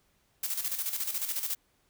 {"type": "noise with tremolo", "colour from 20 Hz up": "blue", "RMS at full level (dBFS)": -31, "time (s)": [0.43, 1.55], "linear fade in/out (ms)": 5, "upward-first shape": "square", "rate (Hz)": 14, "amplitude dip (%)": 60, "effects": ["pink hiss -70 dBFS RMS until 1.89 s"]}